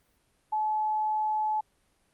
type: tone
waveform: sine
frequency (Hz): 859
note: A5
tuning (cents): -42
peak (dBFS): -25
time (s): 0.52-1.61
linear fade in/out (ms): 10
effects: pink hiss -69 dBFS RMS until 2.13 s + Opus 32 kbps